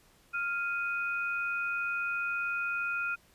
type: tone pair together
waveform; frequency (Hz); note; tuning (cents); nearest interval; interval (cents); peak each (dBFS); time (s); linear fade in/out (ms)
sine; 1396.9 / 2491; F6 / D#7; 0 / +1; minor seventh; 1001; -31 / -35; 0.33-3.16; 20
effects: pink hiss -63 dBFS RMS until 3.34 s + resampled to 32000 Hz